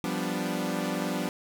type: chord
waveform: sawtooth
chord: G dominant seventh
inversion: third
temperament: equal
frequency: 174.61 / 196 / 246.9 / 293.7 Hz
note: F3 / G3 / B3 / D4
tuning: 0 / 0 / 0 / 0 cents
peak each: -30 dBFS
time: 0.04-1.29 s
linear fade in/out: 0 ms
effects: none